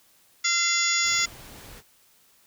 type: harmonic tone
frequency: 688 Hz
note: F5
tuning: 26 cents flat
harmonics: 2 / 3 / 4 / 5 / 6 / 7 / 8 / 9 / 10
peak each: -31 / -26 / -36 / -30 / -37 / -30 / -31 / -36 / -26 dBFS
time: 0.44-1.26 s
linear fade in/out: 10 ms
type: noise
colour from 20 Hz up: pink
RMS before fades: -45 dBFS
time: 1.02-1.83 s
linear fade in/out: 50 ms
effects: white hiss -60 dBFS RMS until 2.46 s